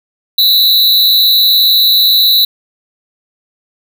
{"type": "tone with amplitude modulation", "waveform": "square", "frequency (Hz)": 3951, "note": "B7", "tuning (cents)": 0, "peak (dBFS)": -3, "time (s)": [0.38, 2.45], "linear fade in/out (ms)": 5, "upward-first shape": "sine", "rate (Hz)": 239, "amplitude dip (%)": 80, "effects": []}